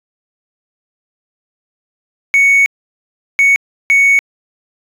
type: tone bursts at uneven times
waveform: triangle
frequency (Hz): 2224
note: C#7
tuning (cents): +5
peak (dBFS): -4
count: 3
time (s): 2.34-2.66 / 3.39-3.56 / 3.9-4.19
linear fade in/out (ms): 0
effects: tanh soft clip ceiling 0 dBFS